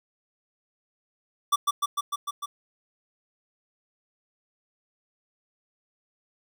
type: tone with echo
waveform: square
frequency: 1162 Hz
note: D6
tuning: 19 cents flat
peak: -19 dBFS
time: 1.52-1.56 s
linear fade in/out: 10 ms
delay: 150 ms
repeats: 6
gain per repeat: -2 dB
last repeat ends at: 2.46 s
effects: none